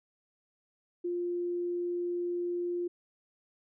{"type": "tone", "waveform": "sine", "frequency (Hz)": 350.6, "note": "F4", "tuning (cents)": 7, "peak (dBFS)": -30, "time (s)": [1.04, 2.88], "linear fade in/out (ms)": 10, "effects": []}